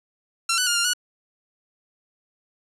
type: tone with pitch steps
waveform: 10% pulse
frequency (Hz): 1360 / 1491 / 1415 / 1395 / 1463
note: F6 / F#6 / F6 / F6 / F#6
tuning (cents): -46 / +13 / +22 / -2 / -20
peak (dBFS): -11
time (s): 0.49-0.935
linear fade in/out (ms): 5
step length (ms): 89
effects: resampled to 32000 Hz